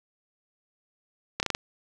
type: slowing click train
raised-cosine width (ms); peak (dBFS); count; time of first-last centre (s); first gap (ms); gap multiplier
0.2; -9; 5; 1.4-1.549; 29; 1.17
effects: none